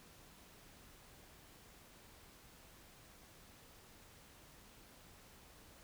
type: silence
effects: pink hiss -61 dBFS RMS until 5.83 s